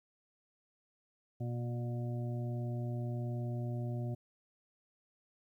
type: harmonic tone with a mistuned harmonic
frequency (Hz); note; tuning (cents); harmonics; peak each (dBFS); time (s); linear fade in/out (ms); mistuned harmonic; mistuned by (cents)
120; B2; -49; 1 / 2 / 3 / 5 / 6; -35 / -44 / -47 / -49 / -53; 1.4-4.15; 10; 1; +18
effects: 12-bit